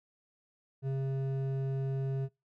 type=tone with hard clipping; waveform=triangle; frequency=134.9 Hz; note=C#3; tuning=47 cents flat; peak=-32 dBFS; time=0.82-2.29 s; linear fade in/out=50 ms; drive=12 dB; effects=noise-tail reverb RT60 0.2 s tail -22 dB re dry